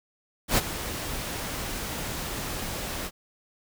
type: noise with ADSR envelope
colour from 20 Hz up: pink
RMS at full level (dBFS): -20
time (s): 0.48-3.11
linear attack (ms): 97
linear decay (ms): 26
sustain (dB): -13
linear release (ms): 54
effects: none